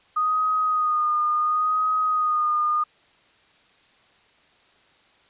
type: tone with vibrato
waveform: sine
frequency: 1238 Hz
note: D#6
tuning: 9 cents flat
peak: -19 dBFS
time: 0.16-2.84 s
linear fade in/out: 10 ms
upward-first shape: sine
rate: 0.71 Hz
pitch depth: 31 cents each way
effects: white hiss -58 dBFS RMS until 5.29 s + resampled to 8000 Hz